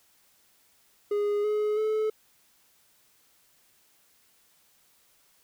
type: tone with pitch steps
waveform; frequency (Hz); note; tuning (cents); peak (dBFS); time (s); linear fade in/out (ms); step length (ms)
triangle; 412.4 / 422.5 / 432.9; G#4 / G#4 / A4; -12 / +30 / -28; -22; 1.11-2.1; 5; 330
effects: white hiss -64 dBFS RMS until 5.43 s